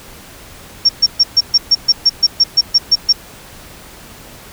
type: tone bursts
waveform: sine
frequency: 5510 Hz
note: F8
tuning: 24 cents flat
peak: -5 dBFS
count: 14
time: 0.85-3.128 s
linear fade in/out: 10 ms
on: 42 ms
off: 130 ms
effects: pink hiss -37 dBFS RMS until 4.52 s